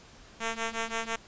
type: ring-modulated tone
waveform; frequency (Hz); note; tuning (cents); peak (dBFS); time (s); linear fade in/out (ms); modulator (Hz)
5% pulse; 227; A#3; -46; -17; 0.4-1.16; 5; 230
effects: pink hiss -53 dBFS RMS until 1.27 s + resampled to 16000 Hz